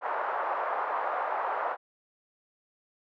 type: band-pass noise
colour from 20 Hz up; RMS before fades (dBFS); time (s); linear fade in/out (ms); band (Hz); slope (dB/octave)
white; -31; 0.01-1.77; 50; 580 to 1200; 24
effects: none